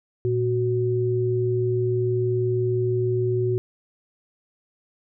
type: tone pair together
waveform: sine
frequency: 116.54 / 370.3 Hz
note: A#2 / F#4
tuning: 0 / +1 cents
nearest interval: octave + minor sixth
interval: 2001 cents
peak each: -23 / -22 dBFS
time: 0.25-3.58 s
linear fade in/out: 0 ms
effects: none